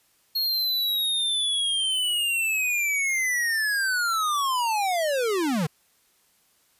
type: linear sweep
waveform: square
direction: down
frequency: 4300 to 140 Hz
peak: -23 dBFS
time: 0.35-5.67 s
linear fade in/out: 10 ms
effects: white hiss -64 dBFS RMS until 6.79 s + resampled to 32000 Hz